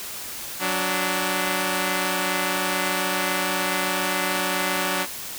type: tone pair together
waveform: 5% pulse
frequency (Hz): 185.62 / 292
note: F#3 / D4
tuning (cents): +6 / -10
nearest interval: minor sixth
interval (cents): 784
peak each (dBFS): -14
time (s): 0.59-5.07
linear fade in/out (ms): 50
effects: white hiss -34 dBFS RMS until 5.38 s